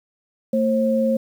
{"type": "tone pair together", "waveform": "sine", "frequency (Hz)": [225.8, 535], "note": ["A3", "C5"], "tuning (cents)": [45, 38], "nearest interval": "octave + minor third", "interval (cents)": 1493, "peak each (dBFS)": -19, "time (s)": [0.53, 1.17], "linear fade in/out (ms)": 5, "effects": ["8-bit"]}